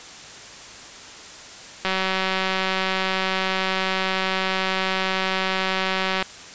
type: click train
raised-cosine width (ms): 0.3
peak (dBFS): -7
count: 828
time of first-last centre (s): 1.85-6.226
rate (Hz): 189
effects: white hiss -40 dBFS RMS until 6.54 s + resampled to 16000 Hz